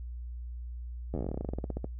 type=slowing click train; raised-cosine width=2 ms; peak=-21 dBFS; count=22; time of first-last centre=1.14-1.844 s; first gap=11 ms; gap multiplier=1.1; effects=noise-tail reverb RT60 0.1 s tail -21 dB re dry + added 60 Hz sine -37 dBFS peak until 1.99 s